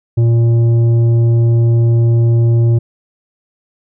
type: tone with tanh clipping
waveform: sine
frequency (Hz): 116.54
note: A#2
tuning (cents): 0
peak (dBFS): -9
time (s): 0.17-2.79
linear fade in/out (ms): 10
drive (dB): 8
effects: none